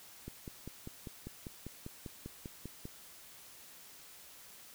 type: click train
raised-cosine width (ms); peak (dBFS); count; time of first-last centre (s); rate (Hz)
3; -30; 14; 0.28-2.854; 5.05
effects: white hiss -55 dBFS RMS until 4.74 s